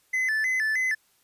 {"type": "tone with vibrato", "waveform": "triangle", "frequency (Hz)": 1886, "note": "A#6", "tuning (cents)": 20, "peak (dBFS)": -21, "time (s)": [0.13, 0.95], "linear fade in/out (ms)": 10, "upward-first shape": "square", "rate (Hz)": 3.2, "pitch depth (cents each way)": 130, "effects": ["white hiss -65 dBFS RMS until 1.23 s", "resampled to 32000 Hz"]}